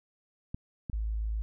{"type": "clicks", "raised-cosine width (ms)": 5, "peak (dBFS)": [-23, -23], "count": 2, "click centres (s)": [0.545, 0.898]}
{"type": "tone", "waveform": "sine", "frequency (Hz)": 54, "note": "A1", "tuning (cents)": -32, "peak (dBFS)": -29, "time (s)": [0.93, 1.42], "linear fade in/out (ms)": 0}
{"effects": []}